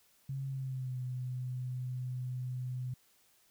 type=tone with pitch glide; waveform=sine; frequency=135.5 to 126.43 Hz; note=C#3 to B2; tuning=-39 to +41 cents; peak=-35 dBFS; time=0.29-2.94 s; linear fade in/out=5 ms; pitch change=-120 cents; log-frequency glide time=0.47-0.98 s; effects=white hiss -68 dBFS RMS until 3.5 s